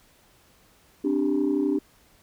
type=chord; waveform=sine; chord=C suspended second; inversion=none; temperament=equal; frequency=261.6 / 293.7 / 392 Hz; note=C4 / D4 / G4; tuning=0 / 0 / 0 cents; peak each=-27 / -22 / -26 dBFS; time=1.04-1.79 s; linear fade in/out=10 ms; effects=tanh soft clip ceiling -15 dBFS + pink hiss -59 dBFS RMS until 2.22 s